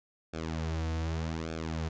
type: tone with flanger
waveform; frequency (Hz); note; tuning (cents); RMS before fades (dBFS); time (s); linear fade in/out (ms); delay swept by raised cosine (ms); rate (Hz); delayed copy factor
sawtooth; 80.7; E2; -36; -34; 0.33-1.89; 10; 1 to 5.1; 0.84; -0.85
effects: resampled to 16000 Hz